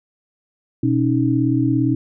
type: tone cluster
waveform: sine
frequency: 123.9 / 276 / 313.5 Hz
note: B2 / C#4 / D#4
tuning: +6 / -7 / +13 cents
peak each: -19 dBFS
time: 0.83-1.95 s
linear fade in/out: 5 ms
effects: none